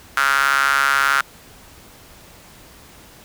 sawtooth tone with high-pass filter, 138.59 Hz, C#3, in tune, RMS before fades -17 dBFS, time 0.17-1.21 s, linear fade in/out 0 ms, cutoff 1400 Hz, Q 6.3, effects pink hiss -45 dBFS RMS until 3.24 s

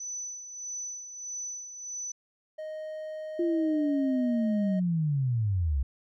sine tone with tremolo, 5990 Hz, F#8, 20 cents sharp, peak -33 dBFS, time 0-2.12 s, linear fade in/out 5 ms, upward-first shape sine, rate 1.6 Hz, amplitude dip 60%
triangle tone, 622.3 Hz, D#5, in tune, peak -33 dBFS, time 2.58-4.8 s, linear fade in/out 10 ms
sine linear sweep, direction down, 347.3 to 62.3 Hz, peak -24 dBFS, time 3.39-5.83 s, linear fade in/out 5 ms
effects none

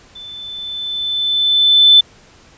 sine tone with level ramp, 3520 Hz, A7, in tune, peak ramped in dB -31 to -3 dBFS, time 0.15-2.01 s, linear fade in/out 10 ms, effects pink hiss -46 dBFS RMS until 2.57 s + resampled to 16000 Hz

